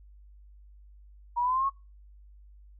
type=linear sweep; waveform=sine; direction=up; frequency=944 to 1108.7 Hz; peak=-24 dBFS; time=1.36-1.7 s; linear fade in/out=20 ms; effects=noise-tail reverb RT60 0.3 s tail -26 dB re dry + added 50 Hz sine -50 dBFS peak until 2.79 s